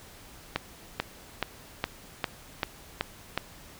accelerating click train, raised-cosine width 0.3 ms, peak -10 dBFS, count 8, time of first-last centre 0.56-3.376 s, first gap 440 ms, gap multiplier 0.97, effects pink hiss -50 dBFS RMS until 3.79 s

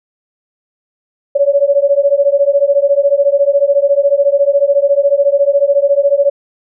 sine beating tone pair, 557 / 571 Hz, C#5 / D5, +8 / -49 cents, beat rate 14 Hz, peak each -11 dBFS, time 1.35-6.3 s, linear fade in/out 10 ms, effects none

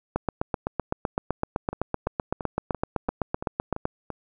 two click trains, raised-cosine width 1 ms, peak -10 / -18 dBFS, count 30 / 8, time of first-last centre 0.16-3.854 / 1.73-4.103 s, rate 7.85 / 2.95 Hz, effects none

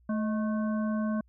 harmonic tone with a mistuned harmonic, 217.7 Hz, A3, 18 cents flat, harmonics 1 / 3 / 5 / 7, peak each -27 / -37 / -41 / -44 dBFS, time 0.09-1.21 s, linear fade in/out 5 ms, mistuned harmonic 3, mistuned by -69 cents, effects added 60 Hz sine -59 dBFS peak until 1.28 s

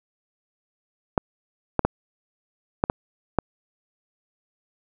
clicks, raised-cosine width 1 ms, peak -4 dBFS, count 6, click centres 1.178 / 1.793 / 1.85 / 2.839 / 2.899 / 3.387 s, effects none

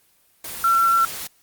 sine tone in noise, 1354 Hz, E6, 46 cents sharp, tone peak -14 dBFS, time 0.64-1.05 s, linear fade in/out 2 ms, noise white, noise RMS -32 dBFS, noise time 0.44-1.27 s, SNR +15 dB, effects white hiss -60 dBFS RMS until 1.42 s + Opus 24 kbps

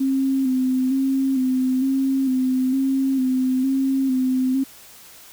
sine tone with vibrato, 262.9 Hz, C4, 8 cents sharp, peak -17 dBFS, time 0-4.64 s, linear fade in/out 10 ms, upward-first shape square, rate 1.1 Hz, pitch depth 35 cents each way, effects white hiss -45 dBFS RMS until 5.32 s

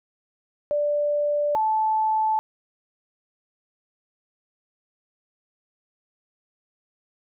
sine tone pair in turn, 587.3 / 871.9 Hz, D5 / A5, 0 / -16 cents, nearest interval perfect fifth, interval 684 cents, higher second, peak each -20 / -19 dBFS, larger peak second, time 0.71-1.55 / 1.55-2.39 s, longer neither, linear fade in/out 0 ms, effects none

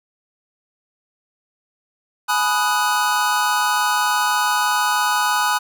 square chord, G# minor seventh, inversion none, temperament equal with one note detuned, 841.7 / 987.8 / 1244.5 / 1480 Hz, G#5 / B5 / D#6 / F#6, +23 / 0 / 0 / 0 cents, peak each -23 dBFS, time 2.28-5.59 s, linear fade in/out 20 ms, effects none

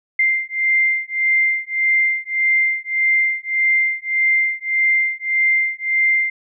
sine beating tone pair, 2093 / 2094.7 Hz, C7 / C7, 0 / +1 cents, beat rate 1.7 Hz, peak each -18 dBFS, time 0.19-6.3 s, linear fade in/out 5 ms, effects none

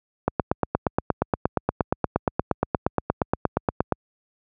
click train, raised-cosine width 1 ms, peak -5 dBFS, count 32, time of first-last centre 0.28-3.923 s, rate 8.51 Hz, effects high-pass 60 Hz 12 dB/octave

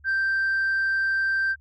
sine tone, 1568 Hz, G6, in tune, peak -19 dBFS, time 0.04-1.56 s, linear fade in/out 50 ms, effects tanh soft clip ceiling -19 dBFS + added 73 Hz sine -52 dBFS peak until 1.6 s

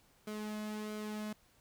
sawtooth tone with flanger, 212.7 Hz, G#3, 42 cents sharp, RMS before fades -41 dBFS, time 0.27-1.33 s, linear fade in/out 5 ms, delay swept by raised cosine 1.1 to 2.2 ms, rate 1.5 Hz, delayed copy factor -0.5, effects pink hiss -68 dBFS RMS until 1.6 s

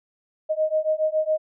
sine beating tone pair, 620 / 627.2 Hz, D#5 / D#5, -6 / +14 cents, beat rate 7.2 Hz, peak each -23 / -23 dBFS, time 0.49-1.38 s, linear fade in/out 20 ms, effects none

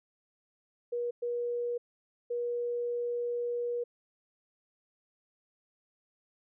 sine tone bursts at uneven times, 480 Hz, B4, 49 cents flat, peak -30 dBFS, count 3, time 0.92-1.11 / 1.22-1.78 / 2.3-3.84 s, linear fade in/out 10 ms, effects none

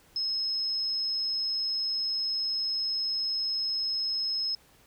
sine tone, 5170 Hz, E8, 34 cents flat, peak -27 dBFS, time 0.16-4.55 s, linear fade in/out 2 ms, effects pink hiss -60 dBFS RMS until 4.86 s

